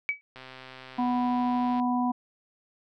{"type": "tone with exponential decay", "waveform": "sine", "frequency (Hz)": 2282, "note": "C#7", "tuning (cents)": 50, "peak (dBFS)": -20, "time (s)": [0.09, 0.21], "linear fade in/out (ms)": 0, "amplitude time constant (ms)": 25}
{"type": "click train", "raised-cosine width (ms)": 0.3, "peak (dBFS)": -28, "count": 188, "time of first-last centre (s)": [0.36, 1.798], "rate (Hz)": 130}
{"type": "harmonic tone", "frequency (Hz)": 246.9, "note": "B3", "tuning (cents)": 0, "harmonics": [1, 3, 4], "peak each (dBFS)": [-25, -30, -31], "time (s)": [0.98, 2.12], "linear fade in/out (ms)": 10}
{"effects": []}